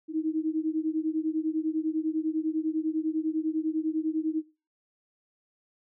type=beating tone pair; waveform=sine; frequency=311.1 / 321.1 Hz; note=D#4 / E4; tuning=0 / -45 cents; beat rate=10 Hz; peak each=-29 dBFS; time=0.08-4.43 s; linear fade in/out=50 ms; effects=noise-tail reverb RT60 0.3 s tail -18 dB re dry